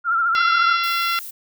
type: tone with vibrato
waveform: sine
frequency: 1366 Hz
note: F6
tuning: 39 cents flat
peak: -16 dBFS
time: 0.04-0.78 s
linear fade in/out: 50 ms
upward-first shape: sine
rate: 14 Hz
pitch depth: 63 cents each way
type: harmonic tone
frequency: 683 Hz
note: F5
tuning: 39 cents flat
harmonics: 2 / 3 / 4 / 5 / 6 / 7 / 8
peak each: -21 / -27 / -27 / -29 / -31 / -35 / -35 dBFS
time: 0.35-1.19 s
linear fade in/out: 0 ms
type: noise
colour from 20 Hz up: violet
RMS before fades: -34 dBFS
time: 0.83-1.31 s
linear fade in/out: 10 ms
effects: none